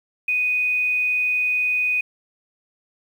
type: tone with quantisation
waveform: sine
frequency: 2489 Hz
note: D#7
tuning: in tune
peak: -18 dBFS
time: 0.28-2.01 s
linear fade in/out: 5 ms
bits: 8
effects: none